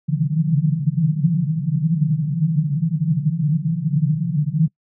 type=band-pass noise; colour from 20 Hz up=white; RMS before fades=-19 dBFS; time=0.08-4.68 s; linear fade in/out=10 ms; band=140 to 170 Hz; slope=96 dB/octave; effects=noise-tail reverb RT60 0.1 s tail -25 dB re dry